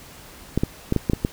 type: clicks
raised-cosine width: 3 ms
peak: -6 dBFS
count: 7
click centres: 0.576 / 0.635 / 0.924 / 0.963 / 1.098 / 1.134 / 1.249 s
effects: pink hiss -44 dBFS RMS until 1.32 s